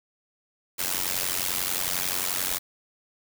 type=noise with amplitude modulation; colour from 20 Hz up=white; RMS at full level=-24 dBFS; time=0.78-2.59 s; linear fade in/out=20 ms; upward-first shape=sine; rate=91.2 Hz; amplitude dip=90%; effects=none